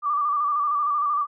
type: tone with vibrato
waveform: sine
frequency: 1174.7 Hz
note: D6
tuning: in tune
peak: -20 dBFS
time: 0.02-1.27 s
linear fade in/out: 50 ms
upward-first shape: square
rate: 13 Hz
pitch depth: 42 cents each way
effects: none